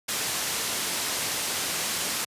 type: low-pass noise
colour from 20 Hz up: white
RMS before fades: -29 dBFS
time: 0.08-2.25 s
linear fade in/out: 10 ms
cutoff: 9800 Hz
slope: 12 dB/octave
effects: high-pass 100 Hz 12 dB/octave + resampled to 32000 Hz